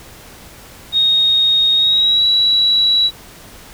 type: tone with pitch glide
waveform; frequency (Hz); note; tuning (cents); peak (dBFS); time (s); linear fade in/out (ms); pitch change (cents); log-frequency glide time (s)
sine; 3729 to 3912; A#7 to B7; 0 to -17; -10; 0.92-3.11; 50; +83; 1.75-2.25
effects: pink hiss -39 dBFS RMS until 3.73 s

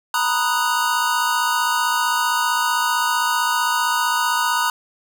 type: chord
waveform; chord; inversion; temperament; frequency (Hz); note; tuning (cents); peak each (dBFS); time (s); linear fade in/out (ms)
square; B major seventh; third; equal; 932.3 / 987.8 / 1244.5 / 1480; A#5 / B5 / D#6 / F#6; 0 / 0 / 0 / 0; -24; 0.14-4.7; 2
effects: none

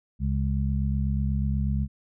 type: harmonic tone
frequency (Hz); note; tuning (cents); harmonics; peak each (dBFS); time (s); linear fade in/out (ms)
68.2; C#2; -28; 1 / 2 / 3; -25 / -28 / -30; 0.19-1.88; 50
effects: none

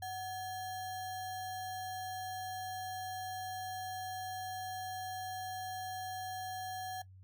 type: tone with sample-and-hold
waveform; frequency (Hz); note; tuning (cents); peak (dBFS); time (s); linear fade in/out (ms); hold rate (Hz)
sine; 745; F#5; +12; -38; 0.02-7.02; 5; 2450
effects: noise-tail reverb RT60 0.1 s tail -18 dB re dry + added 94 Hz sine -53 dBFS peak until 7.23 s

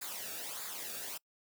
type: noise with flanger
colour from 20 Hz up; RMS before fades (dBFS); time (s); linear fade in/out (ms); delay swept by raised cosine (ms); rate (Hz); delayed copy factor
white; -42; 0.01-1.18; 10; 0.34 to 0.99; 1.6; -0.65
effects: noise-tail reverb RT60 0.1 s tail -25 dB re dry

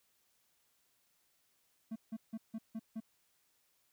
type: tone bursts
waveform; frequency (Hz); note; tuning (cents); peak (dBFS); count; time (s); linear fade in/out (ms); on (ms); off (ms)
triangle; 222.5; A3; +20; -36; 6; 1.91-3.004; 10; 49; 160
effects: white hiss -75 dBFS RMS until 3.92 s

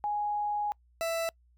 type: tone pair in turn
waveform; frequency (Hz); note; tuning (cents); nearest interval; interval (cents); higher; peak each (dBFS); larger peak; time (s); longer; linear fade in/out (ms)
sine / 40% pulse; 830.6 / 661.9; G#5 / E5; 0 / +7; major third; 393; first; -28; neither; 0.04-0.72 / 1.01-1.29; first; 0
effects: noise-tail reverb RT60 0.1 s tail -26 dB re dry + added 60 Hz sine -61 dBFS peak until 1.57 s

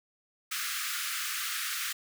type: high-pass noise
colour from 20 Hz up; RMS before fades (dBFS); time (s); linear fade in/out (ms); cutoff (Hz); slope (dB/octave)
pink; -34; 0.51-1.93; 10; 1200; 96
effects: none

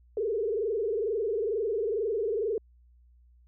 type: tone with frequency modulation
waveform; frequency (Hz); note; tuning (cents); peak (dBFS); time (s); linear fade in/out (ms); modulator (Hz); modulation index
sine; 431.9; A4; -32; -26; 0.17-2.58; 2; 22.2; 1.8
effects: added 60 Hz sine -56 dBFS peak until 3.47 s

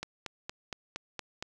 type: click train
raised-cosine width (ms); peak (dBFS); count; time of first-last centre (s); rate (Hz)
0.2; -19; 7; 0.03-1.425; 4.3
effects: none

